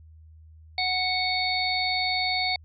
harmonic tone, 740 Hz, F#5, in tune, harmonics 1 / 3 / 5 / 6, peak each -29 / -28 / -32 / -28 dBFS, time 0.78-2.56 s, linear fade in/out 2 ms, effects added 79 Hz sine -47 dBFS peak until 2.64 s

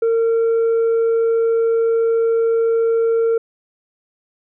sine tone with tanh clipping, 456.9 Hz, A#4, 35 cents flat, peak -14 dBFS, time 0.02-3.38 s, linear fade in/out 5 ms, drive 2 dB, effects none

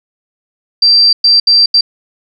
sine tone bursts at uneven times, 4699 Hz, D8, in tune, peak -4 dBFS, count 4, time 0.82-1.13 / 1.24-1.4 / 1.47-1.66 / 1.74-1.81 s, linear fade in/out 5 ms, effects none

